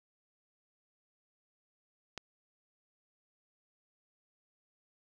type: click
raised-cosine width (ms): 0.2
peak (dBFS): -22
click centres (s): 2.177
effects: none